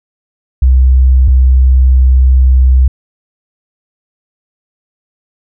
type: tone pair in turn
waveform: sine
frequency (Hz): 64.4 / 64.4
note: C2 / C2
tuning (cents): -27 / -27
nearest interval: unison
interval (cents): 0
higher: neither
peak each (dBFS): -3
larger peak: neither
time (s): 0.62-1.28 / 1.28-2.88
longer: second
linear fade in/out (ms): 5
effects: none